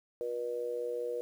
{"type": "tone with amplitude modulation", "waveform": "sine", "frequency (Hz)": 481.3, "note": "B4", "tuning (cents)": -45, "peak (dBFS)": -29, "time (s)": [0.21, 1.21], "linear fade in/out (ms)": 0, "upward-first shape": "sine", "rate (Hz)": 125, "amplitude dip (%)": 80, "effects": ["10-bit"]}